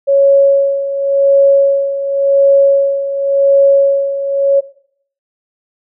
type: tone with tremolo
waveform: sine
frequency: 554.4 Hz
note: C#5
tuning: in tune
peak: -4 dBFS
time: 0.07-4.61 s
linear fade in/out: 20 ms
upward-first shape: sine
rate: 0.91 Hz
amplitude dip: 70%
effects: noise-tail reverb RT60 0.6 s tail -17 dB re dry